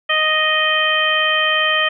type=harmonic tone; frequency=622.3 Hz; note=D#5; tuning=in tune; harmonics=1 / 2 / 3 / 4 / 5; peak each=-23 / -21 / -18 / -22 / -19 dBFS; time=0.09-1.89 s; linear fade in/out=10 ms; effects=none